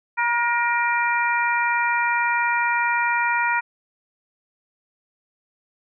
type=harmonic tone with a mistuned harmonic; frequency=475.7 Hz; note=A#4; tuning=35 cents sharp; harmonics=2 / 3 / 4 / 5; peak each=-22 / -24 / -25 / -26 dBFS; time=0.17-3.61 s; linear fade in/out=20 ms; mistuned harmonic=4; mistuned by=-27 cents; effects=none